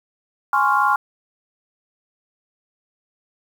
sine chord, Db major seventh, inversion second, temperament equal, 830.6 / 1046.5 / 1108.7 / 1396.9 Hz, Ab5 / C6 / Db6 / F6, 0 / 0 / 0 / 0 cents, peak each -20 dBFS, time 0.53-0.96 s, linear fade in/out 2 ms, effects 7-bit

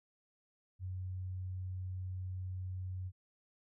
sine tone, 92.5 Hz, F#2, in tune, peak -38 dBFS, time 0.79-3.12 s, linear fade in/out 50 ms, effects none

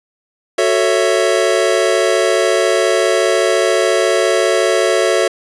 square chord, F# minor seventh, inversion none, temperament equal with one note detuned, 370 / 444.3 / 554.4 / 659.3 Hz, F#4 / A4 / C#5 / E5, 0 / +17 / 0 / 0 cents, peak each -18 dBFS, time 0.58-5.28 s, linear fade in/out 5 ms, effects resampled to 24000 Hz + 8-bit

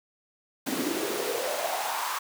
pink noise with high-pass filter sweep, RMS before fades -30 dBFS, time 0.66-2.19 s, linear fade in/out 10 ms, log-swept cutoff 250 to 1100 Hz, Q 4.5, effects none

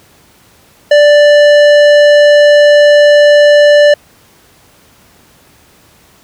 sine tone with tanh clipping, 587.3 Hz, D5, in tune, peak -4 dBFS, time 0.91-3.94 s, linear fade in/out 5 ms, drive 15 dB, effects pink hiss -45 dBFS RMS until 6.23 s + high-pass 60 Hz 12 dB/octave

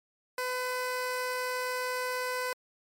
15% pulse tone, 504 Hz, B4, 35 cents sharp, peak -24 dBFS, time 0.38-2.53 s, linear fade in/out 2 ms, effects MP3 64 kbps

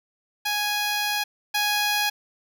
10% pulse tone pair in turn, 830.6 / 830.6 Hz, G#5 / G#5, 0 / 0 cents, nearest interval unison, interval 0 cents, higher neither, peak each -15 / -13 dBFS, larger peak second, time 0.45-1.24 / 1.54-2.1 s, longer first, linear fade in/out 10 ms, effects none

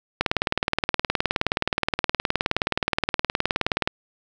click train, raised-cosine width 0.3 ms, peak -4 dBFS, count 71, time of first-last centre 0.21-3.875 s, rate 19.1 Hz, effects none

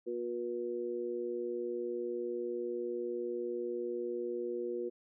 harmonic tone, 120 Hz, B2, 49 cents flat, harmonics 2 / 3 / 4, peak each -46 / -36 / -39 dBFS, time 0.06-4.9 s, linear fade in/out 20 ms, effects none

